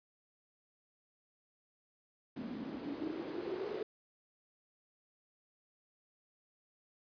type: noise with band-pass filter sweep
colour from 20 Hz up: white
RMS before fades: -41 dBFS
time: 2.36-3.83 s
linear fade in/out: 5 ms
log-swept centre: 230 to 430 Hz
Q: 7
effects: resampled to 11025 Hz